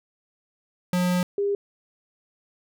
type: tone pair in turn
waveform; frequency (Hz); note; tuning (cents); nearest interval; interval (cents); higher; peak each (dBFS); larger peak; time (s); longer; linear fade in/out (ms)
square / sine; 179.5 / 403; F3 / G4; +48 / +48; octave + major second; 1400; second; -21; neither; 0.93-1.23 / 1.38-1.55; first; 2
effects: none